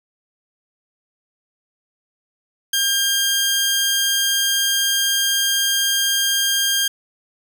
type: tone pair together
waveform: 15% pulse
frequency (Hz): 1604 / 3208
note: G6 / G7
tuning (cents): +39 / +39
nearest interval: octave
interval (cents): 1200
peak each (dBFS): -14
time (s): 2.73-6.88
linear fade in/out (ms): 5
effects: none